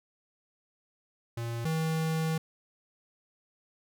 square tone pair in turn, 116.8 / 160.26 Hz, A#2 / E3, +4 / -49 cents, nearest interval perfect fourth, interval 547 cents, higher second, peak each -33 / -28 dBFS, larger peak second, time 1.37-1.65 / 1.65-2.38 s, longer second, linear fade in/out 5 ms, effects none

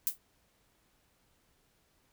violet noise with exponential decay, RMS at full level -26 dBFS, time 0.07-0.18 s, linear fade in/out 0 ms, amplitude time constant 22 ms, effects pink hiss -71 dBFS RMS until 2.12 s

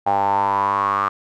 sawtooth tone with band-pass filter sweep, 99.6 Hz, G2, 28 cents sharp, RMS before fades -19 dBFS, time 0.06-1.09 s, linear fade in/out 10 ms, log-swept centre 800 to 1200 Hz, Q 9.8, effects none

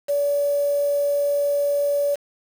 sine tone with quantisation, 573 Hz, D5, 43 cents flat, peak -18 dBFS, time 0.08-2.16 s, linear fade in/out 20 ms, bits 6, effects none

